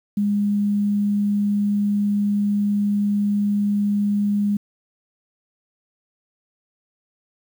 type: tone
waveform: sine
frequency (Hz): 204.6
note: G#3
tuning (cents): -26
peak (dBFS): -17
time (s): 0.17-4.57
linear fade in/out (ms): 5
effects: 8-bit